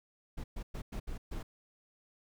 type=noise bursts at uneven times; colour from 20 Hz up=brown; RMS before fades=-39 dBFS; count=6; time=0.37-0.44 / 0.56-0.63 / 0.74-0.82 / 0.92-1 / 1.07-1.18 / 1.31-1.43 s; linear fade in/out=10 ms; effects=none